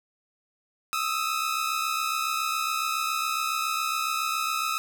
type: tone pair together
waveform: sawtooth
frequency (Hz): 1251.8 / 1319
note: D#6 / E6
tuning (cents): +10 / +1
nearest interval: minor second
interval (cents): 91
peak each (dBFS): -25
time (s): 0.93-4.78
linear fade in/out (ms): 0
effects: none